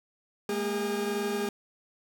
40% pulse tone cluster, 208.7 / 230.8 / 405.5 Hz, G#3 / A#3 / G#4, +9 / -17 / -41 cents, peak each -34 / -36 / -29 dBFS, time 0.49-1.49 s, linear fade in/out 2 ms, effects none

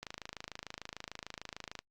click train, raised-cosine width 0.2 ms, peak -24 dBFS, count 48, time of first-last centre 0.03-1.79 s, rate 26.7 Hz, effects noise-tail reverb RT60 0.1 s tail -26 dB re dry + Opus 48 kbps

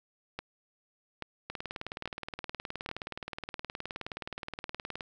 two click trains, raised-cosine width 0.3 ms, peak -20 / -21 dBFS, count 4 / 68, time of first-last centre 0.39-2.89 / 1.5-5.008 s, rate 1.2 / 19.1 Hz, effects none

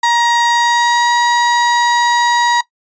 35% pulse tone with pitch glide, 945 to 955.4 Hz, A#5 to A#5, +23 to +42 cents, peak -8 dBFS, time 0.03-2.61 s, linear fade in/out 5 ms, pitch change +19 cents, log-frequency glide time 0.45-1.12 s, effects noise-tail reverb RT60 0.1 s tail -19 dB re dry + resampled to 16000 Hz

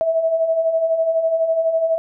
sine beating tone pair, 642 / 654 Hz, E5 / E5, -46 / -14 cents, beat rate 12 Hz, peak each -24 / -16 dBFS, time 0.01-1.98 s, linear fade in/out 0 ms, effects none

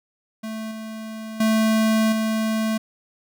square tone with level steps, 220 Hz, A3, in tune, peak -29 / -32 / -17 / -21 dBFS, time 0.43-2.78 s, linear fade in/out 10 ms, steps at 0.71 / 1.4 / 2.12 s, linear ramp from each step 5 ms, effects none

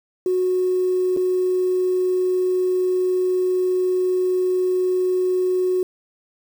sine tone with dropouts, 367.3 Hz, F#4, 13 cents flat, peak -16 dBFS, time 0.26-5.83 s, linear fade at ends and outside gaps 2 ms, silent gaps 1.165-1.171 s, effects tanh soft clip ceiling -12 dBFS + 7-bit

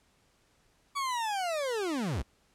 40% pulse linear sweep, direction down, 1144 to 43.65 Hz, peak -29 dBFS, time 0.95-2.23 s, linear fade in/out 20 ms, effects pink hiss -68 dBFS RMS until 2.54 s + low-pass 10000 Hz 12 dB/octave

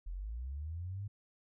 sine linear sweep, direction up, 39.73 to 103.83 Hz, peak -38 dBFS, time 0.06-1.08 s, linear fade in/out 10 ms, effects none

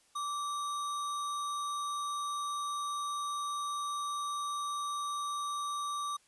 sine tone with sample-and-hold, 1165 Hz, D6, 14 cents flat, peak -33 dBFS, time 0.15-6.17 s, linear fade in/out 10 ms, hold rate 4900 Hz, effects white hiss -67 dBFS RMS until 6.27 s + resampled to 24000 Hz

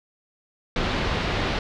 pink low-pass noise, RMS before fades -25 dBFS, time 0.76-1.59 s, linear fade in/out 2 ms, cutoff 4200 Hz, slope 24 dB/octave, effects none

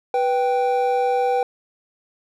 triangle tone pair together, 492.1 / 781.7 Hz, B4 / G5, -6 / -5 cents, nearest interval minor sixth, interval 801 cents, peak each -18 dBFS, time 0.14-1.43 s, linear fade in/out 2 ms, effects none

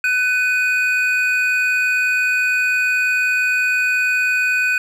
triangle tone pair together, 1503.2 / 2489 Hz, F#6 / D#7, +27 / 0 cents, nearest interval major sixth, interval 873 cents, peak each -16 dBFS, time 0.04-4.78 s, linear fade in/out 2 ms, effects none

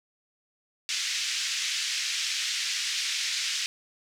white band-pass noise, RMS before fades -30 dBFS, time 0.89-3.66 s, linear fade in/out 0 ms, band 1900 to 6200 Hz, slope 24 dB/octave, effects none

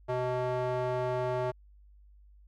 square tone with band-pass filter, 126 Hz, B2, 35 cents sharp, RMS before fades -31 dBFS, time 0.08-1.52 s, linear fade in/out 20 ms, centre 650 Hz, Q 1.6, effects added 50 Hz sine -54 dBFS peak until 2.47 s

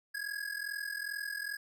square ring-modulated tone, 1661.2 Hz, G#6, in tune, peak -34 dBFS, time 0.14-1.57 s, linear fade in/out 10 ms, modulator 21.2 Hz, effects none

